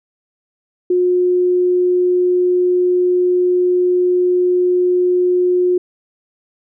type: tone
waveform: sine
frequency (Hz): 360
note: F#4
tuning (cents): -47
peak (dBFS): -11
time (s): 0.9-5.78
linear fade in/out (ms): 5
effects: none